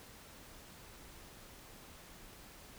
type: silence
effects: pink hiss -55 dBFS RMS until 2.78 s